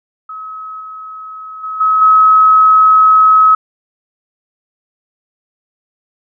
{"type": "tone with level steps", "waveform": "sine", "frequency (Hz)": 1281, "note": "E6", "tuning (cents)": -50, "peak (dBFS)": [-24, -26, -19, -8, -4], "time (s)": [0.29, 3.55], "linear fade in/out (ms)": 5, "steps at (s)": [0.8, 1.63, 1.8, 2.01], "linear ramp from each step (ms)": 10, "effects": []}